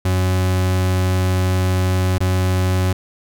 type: tone with dropouts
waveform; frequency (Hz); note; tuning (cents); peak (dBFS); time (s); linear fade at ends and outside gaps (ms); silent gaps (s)
40% pulse; 92.5; F#2; 0; -14; 0.05-2.93; 5; 2.182-2.204
effects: none